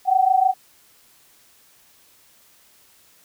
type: tone pair together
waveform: sine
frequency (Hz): 743.4 / 770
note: F#5 / G5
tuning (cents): +8 / -31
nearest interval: minor second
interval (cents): 61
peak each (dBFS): -17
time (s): 0.05-0.54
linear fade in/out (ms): 50
effects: white hiss -55 dBFS RMS until 3.24 s